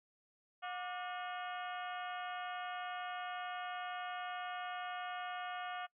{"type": "harmonic tone with a mistuned harmonic", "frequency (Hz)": 361.1, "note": "F#4", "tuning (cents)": -42, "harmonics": [2, 3, 4, 5, 6, 7, 8, 9], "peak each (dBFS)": [-43, -47, -47, -53, -54, -56, -53, -58], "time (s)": [0.62, 5.87], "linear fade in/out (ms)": 20, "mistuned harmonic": 3, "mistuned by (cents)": 140, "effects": ["noise-tail reverb RT60 0.1 s tail -24 dB re dry"]}